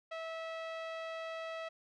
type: tone with low-pass filter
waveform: sawtooth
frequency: 651 Hz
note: E5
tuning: 22 cents flat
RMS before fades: -42 dBFS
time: 0.11-1.69 s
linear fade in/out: 10 ms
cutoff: 3000 Hz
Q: 1.1
effects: none